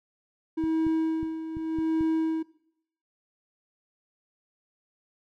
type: tone with tremolo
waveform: triangle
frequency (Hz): 320.9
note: E4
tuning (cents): -46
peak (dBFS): -20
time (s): 0.57-2.43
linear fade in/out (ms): 10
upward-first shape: sine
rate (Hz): 0.84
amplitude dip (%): 70
type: clicks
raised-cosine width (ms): 5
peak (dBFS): -26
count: 6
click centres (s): 0.639 / 0.867 / 1.23 / 1.569 / 1.787 / 2.009
effects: noise-tail reverb RT60 0.7 s tail -19 dB re dry